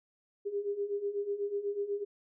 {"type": "beating tone pair", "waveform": "sine", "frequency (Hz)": [399.8, 407.9], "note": ["G4", "G#4"], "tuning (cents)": [34, -31], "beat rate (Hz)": 8.1, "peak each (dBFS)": [-37, -33], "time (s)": [0.45, 2.05], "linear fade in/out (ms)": 20, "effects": []}